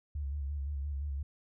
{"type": "tone with vibrato", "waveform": "sine", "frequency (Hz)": 71, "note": "C#2", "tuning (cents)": 42, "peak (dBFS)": -33, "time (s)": [0.15, 1.23], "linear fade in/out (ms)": 5, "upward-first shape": "square", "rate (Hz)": 5.8, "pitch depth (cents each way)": 54, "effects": []}